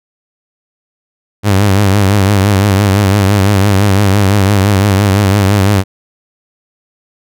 sawtooth tone with vibrato, 99.5 Hz, G2, 26 cents sharp, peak -3 dBFS, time 1.43-5.84 s, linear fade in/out 50 ms, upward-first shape triangle, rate 5.9 Hz, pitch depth 100 cents each way, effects none

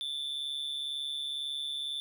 triangle tone with amplitude modulation, 3520 Hz, A7, in tune, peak -29 dBFS, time 0.01-2 s, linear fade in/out 0 ms, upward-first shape sine, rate 142 Hz, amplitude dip 65%, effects none

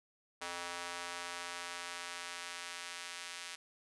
square tone with high-pass filter sweep, 87.31 Hz, F2, in tune, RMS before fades -44 dBFS, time 0.41-3.56 s, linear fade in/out 10 ms, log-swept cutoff 870 to 2100 Hz, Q 0.75, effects resampled to 24000 Hz

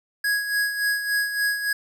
square tone with tremolo, 1661.2 Hz, G#6, in tune, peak -20 dBFS, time 0.24-1.73 s, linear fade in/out 5 ms, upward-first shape sine, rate 3.5 Hz, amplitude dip 60%, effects none

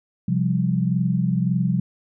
sine chord, C suspended fourth, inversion none, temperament just, 130.81 / 174.42 / 196.22 Hz, C3 / F3 / G3, 0 / -2 / +2 cents, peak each -23 / -21 / -24 dBFS, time 0.28-1.8 s, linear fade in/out 5 ms, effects none

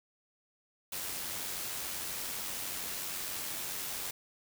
white noise with amplitude modulation, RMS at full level -37 dBFS, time 0.92-4.11 s, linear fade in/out 5 ms, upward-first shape sine, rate 92.9 Hz, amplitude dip 30%, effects none

